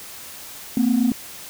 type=tone pair together; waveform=sine; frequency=228.2 / 256.4 Hz; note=A#3 / C4; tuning=-37 / -35 cents; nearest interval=major second; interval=202 cents; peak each=-17 dBFS; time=0.77-1.12 s; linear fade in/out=2 ms; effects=tanh soft clip ceiling -11 dBFS + white hiss -38 dBFS RMS until 1.49 s